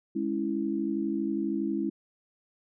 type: chord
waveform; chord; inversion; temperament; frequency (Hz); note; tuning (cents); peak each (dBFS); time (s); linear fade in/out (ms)
sine; C# minor; second; equal; 207.7 / 277.2 / 329.6; G#3 / C#4 / E4; 0 / 0 / 0; -32 / -32 / -30; 0.15-1.9; 10
effects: none